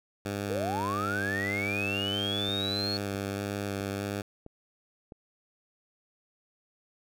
10% pulse tone with vibrato, 100 Hz, G2, 35 cents sharp, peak -23 dBFS, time 0.25-4.22 s, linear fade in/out 5 ms, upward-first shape square, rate 1.6 Hz, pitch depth 15 cents each way
sine linear sweep, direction up, 440 to 4379 Hz, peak -30 dBFS, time 0.5-2.97 s, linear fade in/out 0 ms
click train, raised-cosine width 2 ms, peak -31 dBFS, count 5, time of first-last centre 2.49-5.122 s, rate 1.52 Hz
effects none

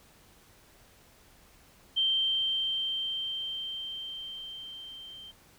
sine tone with level ramp, 3136 Hz, G7, in tune, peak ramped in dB -23 to -44 dBFS, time 1.96-5.32 s, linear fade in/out 20 ms, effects pink hiss -59 dBFS RMS until 5.58 s

